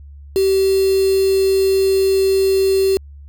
sine tone with quantisation, 385.8 Hz, G4, 28 cents flat, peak -12 dBFS, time 0.36-2.97 s, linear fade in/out 0 ms, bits 4, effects added 71 Hz sine -35 dBFS peak until 3.28 s

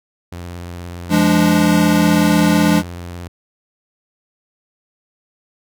sawtooth tone with vibrato, 87.3 Hz, F2, in tune, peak -24 dBFS, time 0.32-3.28 s, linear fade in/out 5 ms, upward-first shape sine, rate 17 Hz, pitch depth 33 cents each way
square chord, D diminished, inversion first, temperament equal with one note detuned, 171.61 / 207.7 / 293.7 Hz, F3 / Ab3 / D4, -30 / 0 / 0 cents, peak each -16 dBFS, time 1.09-2.83 s, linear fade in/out 50 ms
effects none

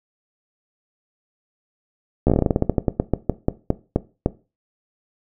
slowing click train, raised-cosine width 2 ms, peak -3 dBFS, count 22, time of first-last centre 2.27-4.261 s, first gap 13 ms, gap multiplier 1.17, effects noise-tail reverb RT60 0.3 s tail -17 dB re dry

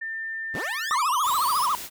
sine tone, 1795 Hz, A6, 34 cents sharp, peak -29 dBFS, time 0.01-0.96 s, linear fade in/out 10 ms
15% pulse linear sweep, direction up, 64.2 to 5400 Hz, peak -24 dBFS, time 0.54-1.66 s, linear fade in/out 5 ms
triangle tone with vibrato, 1108.7 Hz, C#6, in tune, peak -19 dBFS, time 0.91-1.75 s, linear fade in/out 0 ms, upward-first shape triangle, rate 14 Hz, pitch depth 280 cents each way
white noise, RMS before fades -36 dBFS, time 1.22-1.9 s, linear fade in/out 50 ms
effects none

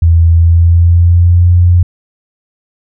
sine tone with pitch glide, 83.2 to 88.15 Hz, E2 to F2, +17 to +17 cents, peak -3 dBFS, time 0.02-1.83 s, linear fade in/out 5 ms, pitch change +100 cents, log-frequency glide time 0.31-1.51 s, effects none

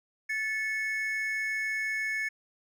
triangle tone pair together, 1746 / 2200 Hz, A6 / C#7, -14 / -14 cents, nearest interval major third, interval 400 cents, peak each -30 / -30 dBFS, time 0.29-2.29 s, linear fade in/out 10 ms, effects none

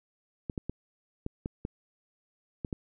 clicks, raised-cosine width 3 ms, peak -20 dBFS, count 8, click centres 0.498 / 0.578 / 0.696 / 1.264 / 1.459 / 1.651 / 2.648 / 2.728 s, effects none

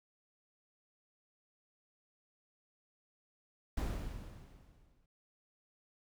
brown noise with exponential decay, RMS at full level -33 dBFS, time 3.77-5.06 s, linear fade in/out 5 ms, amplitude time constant 280 ms, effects none

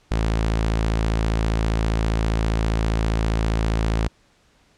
sawtooth tone, 55 Hz, A1, in tune, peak -15 dBFS, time 0.11-4.08 s, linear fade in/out 5 ms, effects pink hiss -59 dBFS RMS until 4.77 s + low-pass 7000 Hz 12 dB/octave

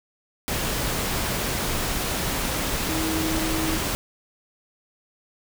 sine tone in noise, 319.4 Hz, D#4, 45 cents sharp, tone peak -26 dBFS, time 2.89-3.78 s, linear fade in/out 0 ms, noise pink, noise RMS -26 dBFS, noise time 0.48-3.95 s, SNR -3 dB, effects none

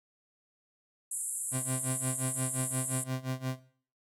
white band-pass noise, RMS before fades -36 dBFS, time 1.11-3.04 s, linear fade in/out 5 ms, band 7500 to 11000 Hz, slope 96 dB/octave
30% pulse tone with tremolo, 130 Hz, C3, 11 cents flat, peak -27 dBFS, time 1.51-3.6 s, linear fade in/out 50 ms, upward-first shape sine, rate 5.7 Hz, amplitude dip 90%
effects noise-tail reverb RT60 0.5 s tail -18 dB re dry

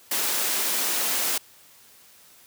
white high-pass noise, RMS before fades -25 dBFS, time 0.11-1.38 s, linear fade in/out 5 ms, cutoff 220 Hz, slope 24 dB/octave, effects white hiss -53 dBFS RMS until 2.46 s + high-pass 60 Hz 12 dB/octave

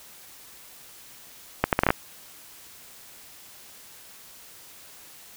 accelerating click train, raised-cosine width 0.5 ms, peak -3 dBFS, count 7, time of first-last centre 1.64-1.905 s, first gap 88 ms, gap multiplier 0.71, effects white hiss -48 dBFS RMS until 5.36 s

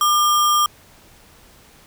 sine tone with sample-and-hold, 1200 Hz, D6, 37 cents sharp, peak -13 dBFS, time 0.01-0.66 s, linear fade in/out 2 ms, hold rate 4410 Hz, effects pink hiss -49 dBFS RMS until 1.86 s

